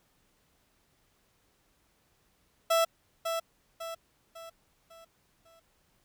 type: tone with echo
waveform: 30% pulse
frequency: 662 Hz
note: E5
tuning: 7 cents sharp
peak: -20 dBFS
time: 2.7-2.85 s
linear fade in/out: 10 ms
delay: 550 ms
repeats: 5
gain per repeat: -7 dB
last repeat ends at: 5.6 s
effects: pink hiss -70 dBFS RMS until 6.04 s